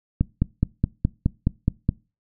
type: click train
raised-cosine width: 5 ms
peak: -6 dBFS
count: 9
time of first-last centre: 0.21-1.891 s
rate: 4.76 Hz
effects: noise-tail reverb RT60 0.3 s tail -23 dB re dry